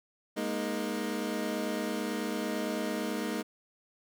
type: chord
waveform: 25% pulse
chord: Ab suspended second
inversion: none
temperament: equal with one note detuned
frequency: 207.7 / 236.7 / 311.1 Hz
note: Ab3 / Bb3 / Eb4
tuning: 0 / +27 / 0 cents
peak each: -32 dBFS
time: 0.36-3.43 s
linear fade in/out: 20 ms
effects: none